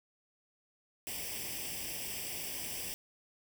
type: noise with comb filter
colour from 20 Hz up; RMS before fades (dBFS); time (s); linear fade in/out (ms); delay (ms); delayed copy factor
white; -40; 1.07-2.94; 0; 0.37; +0.8
effects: none